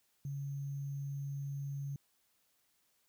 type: tone with sample-and-hold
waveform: sine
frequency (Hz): 140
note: C#3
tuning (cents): +18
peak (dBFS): -37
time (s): 0.25-1.96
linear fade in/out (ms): 2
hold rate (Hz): 6300
effects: white hiss -75 dBFS RMS until 3.08 s